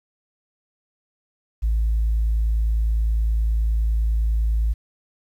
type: tone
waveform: sine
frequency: 54.9 Hz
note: A1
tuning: 3 cents flat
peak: -16 dBFS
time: 1.62-4.74 s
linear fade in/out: 20 ms
effects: tanh soft clip ceiling -14 dBFS + 9-bit